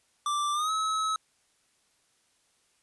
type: tone with pitch glide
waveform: square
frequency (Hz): 1174.7 to 1288.4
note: D6 to E6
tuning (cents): 0 to -40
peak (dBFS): -27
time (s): 0.26-1.16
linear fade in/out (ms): 2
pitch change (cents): +160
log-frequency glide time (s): 0.53-0.71
effects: white hiss -69 dBFS RMS until 2.82 s + resampled to 24000 Hz